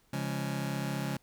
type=chord; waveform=sawtooth; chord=Db major; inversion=none; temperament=just; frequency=138.59 / 173.24 / 207.9 Hz; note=Db3 / F3 / Ab3; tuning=0 / -14 / +2 cents; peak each=-30 / -34 / -33 dBFS; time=0.13-1.17 s; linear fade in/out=5 ms; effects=pink hiss -68 dBFS RMS until 1.22 s